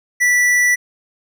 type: tone with tanh clipping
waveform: sine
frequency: 1964 Hz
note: B6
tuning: 10 cents flat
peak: -13 dBFS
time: 0.2-0.76 s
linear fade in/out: 20 ms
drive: 14 dB
effects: none